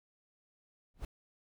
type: noise with exponential growth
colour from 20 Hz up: brown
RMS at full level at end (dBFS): -33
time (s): 0.94-1.05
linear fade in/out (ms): 2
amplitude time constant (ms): 22
effects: none